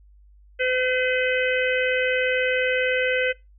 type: harmonic tone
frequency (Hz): 509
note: C5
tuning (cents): -48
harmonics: 1 / 3 / 4 / 5 / 6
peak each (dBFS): -23 / -26 / -27 / -28 / -34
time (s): 0.59-3.33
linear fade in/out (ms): 20
effects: noise-tail reverb RT60 0.2 s tail -20 dB re dry + added 50 Hz sine -49 dBFS peak until 3.58 s